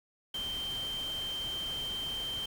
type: tone in noise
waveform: sine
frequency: 3135 Hz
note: G7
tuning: 1 cent flat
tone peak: -34 dBFS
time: 0.34-2.46 s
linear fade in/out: 5 ms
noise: pink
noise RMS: -45 dBFS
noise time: 0.34-2.46 s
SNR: +8 dB
effects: none